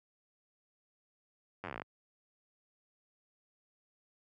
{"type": "slowing click train", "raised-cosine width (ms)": 0.5, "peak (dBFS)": -25, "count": 13, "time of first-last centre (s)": [1.64, 1.819], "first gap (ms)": 10, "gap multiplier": 1.07, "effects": ["high-pass 80 Hz 12 dB/octave"]}